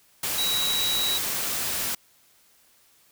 sine tone in noise, 3883 Hz, B7, 30 cents flat, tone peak -24 dBFS, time 0.38-1.18 s, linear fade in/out 5 ms, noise white, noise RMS -28 dBFS, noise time 0.23-1.95 s, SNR +1 dB, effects white hiss -60 dBFS RMS until 3.11 s

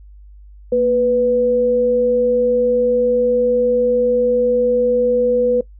sine tone pair together, 233.1 / 493.9 Hz, A#3 / B4, 0 / 0 cents, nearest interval octave + minor second, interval 1300 cents, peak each -23 / -12 dBFS, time 0.72-5.61 s, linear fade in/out 5 ms, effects noise-tail reverb RT60 0.1 s tail -19 dB re dry + added 50 Hz sine -38 dBFS peak until 5.79 s

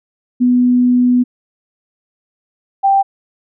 sine tone pair in turn, 247.4 / 785.4 Hz, B3 / G5, +3 / +3 cents, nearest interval octave + minor sixth, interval 2000 cents, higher second, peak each -8 dBFS, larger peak neither, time 0.4-1.24 / 2.83-3.03 s, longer first, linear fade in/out 20 ms, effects none

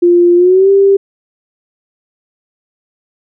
sine tone with pitch glide, 349.2 to 394.2 Hz, F4 to G4, 0 to +10 cents, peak -4 dBFS, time 0.02-0.97 s, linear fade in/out 10 ms, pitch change +210 cents, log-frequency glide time 0.36-0.7 s, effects none

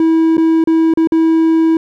triangle tone with dropouts, 324.4 Hz, E4, 28 cents flat, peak -6 dBFS, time 0-1.77 s, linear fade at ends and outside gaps 2 ms, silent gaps 0.37-0.379 / 0.64-0.673 / 0.938-0.973 / 1.073-1.121 s, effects none

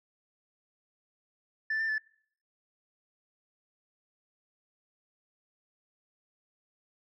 sine tone with pitch steps, 1760 / 1787 / 1741 Hz, A6 / A6 / A6, 0 / +26 / -19 cents, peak -26 dBFS, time 1.7-1.982 s, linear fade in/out 5 ms, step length 94 ms, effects noise-tail reverb RT60 0.6 s tail -26 dB re dry + tanh soft clip ceiling -26 dBFS

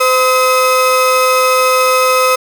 35% pulse tone pair together, 513 / 1275.6 Hz, C5 / D#6, -34 / +43 cents, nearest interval octave + major third, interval 1577 cents, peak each -10 dBFS, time 0-2.36 s, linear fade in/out 10 ms, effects none

